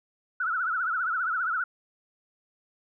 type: tone with vibrato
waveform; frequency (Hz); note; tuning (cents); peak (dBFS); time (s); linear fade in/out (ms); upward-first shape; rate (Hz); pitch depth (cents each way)
sine; 1396.9; F6; 0; -25; 0.4-1.64; 5; triangle; 15; 170
effects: none